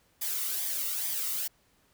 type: noise with flanger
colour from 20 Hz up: blue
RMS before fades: -32 dBFS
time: 0.21-1.48 s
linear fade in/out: 10 ms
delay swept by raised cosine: 0.72 to 1.24 ms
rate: 2.3 Hz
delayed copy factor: -0.5
effects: pink hiss -67 dBFS RMS until 1.93 s